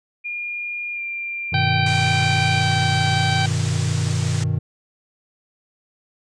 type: tone with pitch glide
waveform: sine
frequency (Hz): 2417 to 2381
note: D7 to D7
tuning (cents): +49 to +23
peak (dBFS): -25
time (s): 0.24-2.62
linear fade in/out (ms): 20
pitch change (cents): -26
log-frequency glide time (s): 0.93-1.01
type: chord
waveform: triangle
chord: G augmented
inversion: none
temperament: equal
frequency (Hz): 98 / 123.47 / 155.56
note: G2 / B2 / D#3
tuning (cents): 0 / 0 / 0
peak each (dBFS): -21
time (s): 1.52-4.59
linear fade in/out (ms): 10
type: harmonic tone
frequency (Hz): 775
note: G5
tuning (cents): -20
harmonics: 1 / 2 / 3 / 4 / 5 / 6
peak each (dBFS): -23 / -26 / -28 / -29 / -30 / -31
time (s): 1.54-3.46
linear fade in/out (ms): 2
type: low-pass noise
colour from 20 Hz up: white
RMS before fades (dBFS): -33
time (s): 1.86-4.44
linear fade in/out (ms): 5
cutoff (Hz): 8300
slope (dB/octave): 48
effects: none